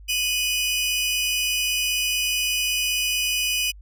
sawtooth tone pair together, 2489 / 2960 Hz, D#7 / F#7, 0 / 0 cents, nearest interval minor third, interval 300 cents, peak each -21 dBFS, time 0.08-3.72 s, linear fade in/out 20 ms, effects added 50 Hz sine -41 dBFS peak until 3.81 s

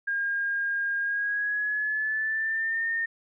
sine tone with pitch glide, 1617 to 1825.5 Hz, G#6 to A#6, -47 to -37 cents, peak -25 dBFS, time 0.07-3.06 s, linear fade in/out 10 ms, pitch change +210 cents, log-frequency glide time 1-2.87 s, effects none

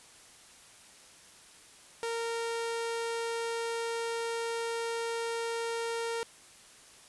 sawtooth tone, 461.8 Hz, A#4, 16 cents flat, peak -28 dBFS, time 2.03-6.23 s, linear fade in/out 0 ms, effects white hiss -55 dBFS RMS until 7.08 s + resampled to 24000 Hz

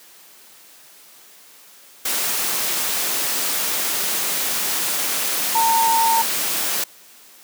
sine tone in noise, 910 Hz, A#5, 42 cents flat, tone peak -15 dBFS, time 5.55-6.22 s, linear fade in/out 5 ms, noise white, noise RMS -22 dBFS, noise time 2.05-6.84 s, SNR +4 dB, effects white hiss -47 dBFS RMS until 7.43 s + high-pass 200 Hz 12 dB/octave

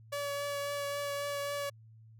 sawtooth tone with vibrato, 570 Hz, C#5, 48 cents sharp, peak -30 dBFS, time 0.12-1.7 s, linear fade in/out 10 ms, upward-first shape triangle, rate 3.7 Hz, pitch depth 14 cents each way, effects added 111 Hz sine -53 dBFS peak until 2.19 s

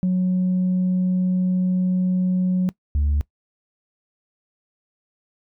sine tone pair in turn, 183.4 / 72.78 Hz, F#3 / D2, -15 / -15 cents, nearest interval octave + major third, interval 1600 cents, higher first, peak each -15 dBFS, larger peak neither, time 0.03-2.69 / 2.95-3.21 s, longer first, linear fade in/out 0 ms, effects noise-tail reverb RT60 0.1 s tail -22 dB re dry + tanh soft clip ceiling -15 dBFS

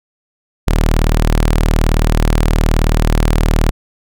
sawtooth tone, 38.89 Hz, D#1, in tune, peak -6 dBFS, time 0.67-3.71 s, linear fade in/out 10 ms, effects none

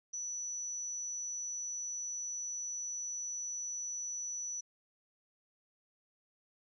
sine tone, 5930 Hz, F#8, 3 cents sharp, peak -37 dBFS, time 0.13-4.61 s, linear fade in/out 10 ms, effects none

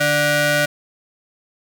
sawtooth ring-modulated tone, 440 Hz, A4, in tune, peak -8 dBFS, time 0-0.66 s, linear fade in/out 10 ms, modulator 1030 Hz, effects none

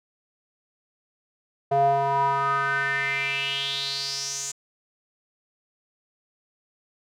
square tone with band-pass filter sweep, 138.59 Hz, C#3, in tune, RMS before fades -25 dBFS, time 1.71-4.52 s, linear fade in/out 10 ms, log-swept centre 620 to 7100 Hz, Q 5.9, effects none

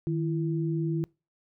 sine tone pair together, 156.1 / 334.4 Hz, D#3 / E4, +6 / +25 cents, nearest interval octave + minor second, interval 1319 cents, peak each -27 / -30 dBFS, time 0.07-1.04 s, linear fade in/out 0 ms, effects noise-tail reverb RT60 0.3 s tail -26 dB re dry

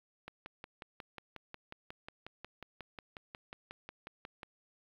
click train, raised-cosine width 0.3 ms, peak -28 dBFS, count 24, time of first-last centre 0.28-4.432 s, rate 5.54 Hz, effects low-pass 4000 Hz 12 dB/octave + 10-bit

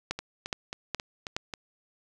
two click trains, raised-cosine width 0.2 ms, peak -12 / -18 dBFS, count 4 / 6, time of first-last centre 0.11-1.365 / 0.19-1.538 s, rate 2.39 / 3.71 Hz, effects none

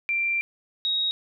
sine tone pair in turn, 2362 / 3783 Hz, D7 / A#7, +9 / +25 cents, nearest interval minor sixth, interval 816 cents, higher second, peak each -22 dBFS, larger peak neither, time 0.09-0.41 / 0.85-1.11 s, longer first, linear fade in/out 0 ms, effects none

